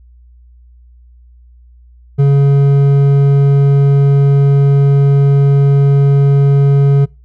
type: tone with hard clipping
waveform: triangle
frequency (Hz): 140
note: C#3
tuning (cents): +18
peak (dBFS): -7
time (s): 2.18-7.06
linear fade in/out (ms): 20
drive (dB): 10
effects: noise-tail reverb RT60 0.3 s tail -26 dB re dry + added 60 Hz sine -39 dBFS peak until 7.24 s